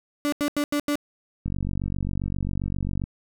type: tone bursts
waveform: 35% pulse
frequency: 291.4 Hz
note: D4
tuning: 13 cents flat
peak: -20 dBFS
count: 5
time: 0.25-0.955 s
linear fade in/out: 0 ms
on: 73 ms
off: 85 ms
type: click train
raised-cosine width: 5 ms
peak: -16 dBFS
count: 76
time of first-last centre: 1.46-3.039 s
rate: 47.5 Hz
effects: none